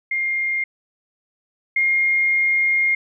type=tone pair in turn; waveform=sine; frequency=2119 / 2130 Hz; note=C7 / C7; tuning=+21 / +30 cents; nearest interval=unison; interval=9 cents; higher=second; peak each=-19 / -15 dBFS; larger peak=second; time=0.11-0.64 / 1.76-2.95 s; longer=second; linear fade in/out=5 ms; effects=none